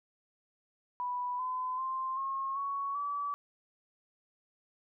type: tone with pitch steps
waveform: sine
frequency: 986 / 1016.7 / 1048.3 / 1080.8 / 1114.4 / 1149.1 Hz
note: B5 / B5 / C6 / C#6 / C#6 / D6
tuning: -3 / +50 / +3 / -44 / +9 / -38 cents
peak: -32 dBFS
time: 1-3.34 s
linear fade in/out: 0 ms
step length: 390 ms
effects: none